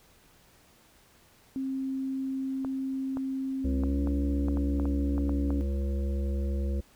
sine tone with pitch glide, 266.3 to 282.1 Hz, C4 to C#4, +31 to +30 cents, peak -29 dBFS, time 1.56-5.61 s, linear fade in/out 0 ms, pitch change +99 cents, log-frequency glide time 3.79-4 s
clicks, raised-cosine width 1 ms, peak -24 dBFS, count 11, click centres 2.648 / 3.171 / 3.836 / 4.073 / 4.484 / 4.572 / 4.798 / 4.855 / 5.18 / 5.294 / 5.505 s
harmonic tone, 68.8 Hz, C#2, 12 cents flat, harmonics 1 / 3 / 5 / 7 / 8, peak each -27 / -37 / -41 / -44 / -45 dBFS, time 3.64-6.81 s, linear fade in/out 10 ms
effects pink hiss -60 dBFS RMS until 6.95 s

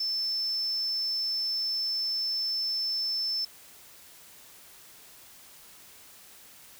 sine tone, 5290 Hz, E8, 5 cents sharp, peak -27 dBFS, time 0-3.45 s, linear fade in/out 5 ms, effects white hiss -52 dBFS RMS until 6.79 s

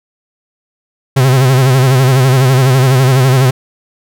45% pulse tone with vibrato, 130.81 Hz, C3, in tune, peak -6 dBFS, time 1.16-3.51 s, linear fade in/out 10 ms, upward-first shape sine, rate 12 Hz, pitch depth 77 cents each way, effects none

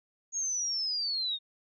sine linear sweep, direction down, 6640 to 3643 Hz, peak -29 dBFS, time 0.32-1.39 s, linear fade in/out 50 ms, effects none

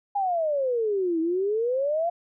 sine exponential two-way sweep, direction down then up, 824 to 318.7 to 703 Hz, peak -22 dBFS, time 0.15-2.1 s, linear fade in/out 10 ms, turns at 1.2 s, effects none

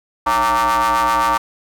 40% pulse ring-modulated tone, 121.9 Hz, B2, 22 cents flat, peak -10 dBFS, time 0.26-1.38 s, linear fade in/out 10 ms, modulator 1040 Hz, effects none

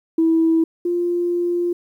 sine tone pair in turn, 326.2 / 348.9 Hz, E4 / F4, -18 / -2 cents, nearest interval minor second, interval 116 cents, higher second, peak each -12 / -17 dBFS, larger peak first, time 0.18-0.64 / 0.85-1.73 s, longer second, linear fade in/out 5 ms, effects tanh soft clip ceiling -8 dBFS + 9-bit

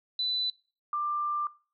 sine tone pair in turn, 3992 / 1186.8 Hz, B7 / D6, +18 / +18 cents, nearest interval octave + major sixth, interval 2100 cents, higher first, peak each -27 dBFS, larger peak neither, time 0.19-0.5 / 0.93-1.47 s, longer second, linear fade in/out 2 ms, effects noise-tail reverb RT60 0.4 s tail -21 dB re dry

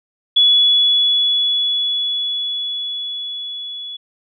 sine tone with level ramp, 3400 Hz, G#7, 40 cents sharp, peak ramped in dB -8 to -27 dBFS, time 0.36-3.97 s, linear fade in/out 10 ms, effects none

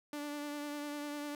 sawtooth tone with vibrato, 292.7 Hz, D4, 6 cents flat, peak -35 dBFS, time 0.13-1.35 s, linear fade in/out 2 ms, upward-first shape sine, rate 10 Hz, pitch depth 19 cents each way, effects none

